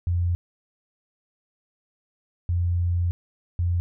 sine tone bursts at uneven times, 87.31 Hz, F2, in tune, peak -20 dBFS, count 3, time 0.07-0.35 / 2.49-3.11 / 3.59-3.8 s, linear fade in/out 0 ms, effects none

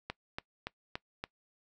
click train, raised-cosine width 0.3 ms, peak -20 dBFS, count 5, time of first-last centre 0.1-1.24 s, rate 3.51 Hz, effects noise-tail reverb RT60 0.1 s tail -22 dB re dry

